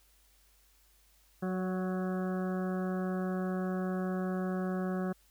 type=harmonic tone with a mistuned harmonic; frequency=185 Hz; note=F#3; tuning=in tune; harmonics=1 / 2 / 3 / 4 / 6 / 7 / 8 / 9; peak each=-32 / -38 / -42 / -44 / -48 / -49 / -50 / -51 dBFS; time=1.42-5.13 s; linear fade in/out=10 ms; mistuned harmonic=3; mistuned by=+19 cents; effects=added 50 Hz sine -66 dBFS peak until 5.3 s + white hiss -67 dBFS RMS until 5.3 s